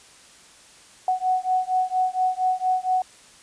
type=beating tone pair; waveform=sine; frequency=740 / 744.3 Hz; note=F#5 / F#5; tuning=0 / +10 cents; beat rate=4.3 Hz; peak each=-23 dBFS; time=1.08-3.02 s; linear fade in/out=2 ms; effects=white hiss -50 dBFS RMS until 3.42 s + resampled to 22050 Hz